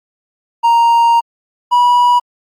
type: tone pair in turn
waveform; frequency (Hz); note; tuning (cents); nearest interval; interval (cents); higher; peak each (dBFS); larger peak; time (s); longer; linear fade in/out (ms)
triangle; 932.3 / 973.6; A#5 / B5; 0 / -25; minor second; 75; second; -5; neither; 0.63-1.21 / 1.71-2.2; first; 20
effects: Opus 48 kbps